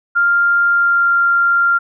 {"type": "tone with pitch glide", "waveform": "sine", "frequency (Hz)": [1396.9, 1388.9], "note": ["F6", "F6"], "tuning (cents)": [0, -10], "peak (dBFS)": -10, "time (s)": [0.15, 1.79], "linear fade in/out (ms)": 20, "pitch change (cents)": -10, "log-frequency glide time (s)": [0.69, 1.09], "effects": []}